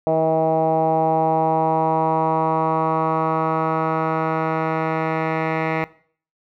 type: tone with low-pass filter sweep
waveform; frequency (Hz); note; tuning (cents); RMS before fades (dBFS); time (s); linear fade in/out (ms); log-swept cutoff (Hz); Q
10% pulse; 160; D#3; +49; -20; 0.07-5.84; 0; 670 to 1900; 3.7
effects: noise-tail reverb RT60 0.5 s tail -19 dB re dry